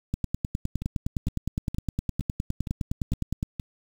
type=two click trains; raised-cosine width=5 ms; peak=-14 / -20 dBFS; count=33 / 7; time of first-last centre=0.14-3.429 / 0.82-3.598 s; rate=9.73 / 2.16 Hz; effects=7-bit